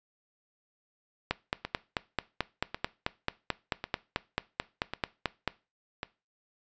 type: two click trains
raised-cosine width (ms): 0.3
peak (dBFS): -17 / -11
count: 5 / 20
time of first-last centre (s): 1.65-6.031 / 1.31-5.477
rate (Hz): 0.913 / 4.56
effects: noise-tail reverb RT60 0.3 s tail -20 dB re dry + resampled to 16000 Hz